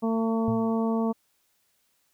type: harmonic tone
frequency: 225.5 Hz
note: A3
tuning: 43 cents sharp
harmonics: 1 / 2 / 3 / 4 / 5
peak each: -24 / -30 / -34 / -36 / -38 dBFS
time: 0.02-1.13 s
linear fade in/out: 20 ms
type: tone with exponential decay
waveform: sine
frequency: 116.54 Hz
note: A#2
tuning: in tune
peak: -25 dBFS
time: 0.48-0.82 s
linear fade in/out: 0 ms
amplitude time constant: 73 ms
effects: white hiss -70 dBFS RMS until 2.13 s